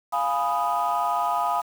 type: chord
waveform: sine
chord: F half-diminished seventh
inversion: none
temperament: equal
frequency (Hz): 698.5 / 830.6 / 987.8 / 1244.5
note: F5 / Ab5 / Cb6 / Eb6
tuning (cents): 0 / 0 / 0 / 0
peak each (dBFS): -26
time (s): 0.12-1.62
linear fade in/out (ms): 20
effects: tanh soft clip ceiling -15 dBFS + 7-bit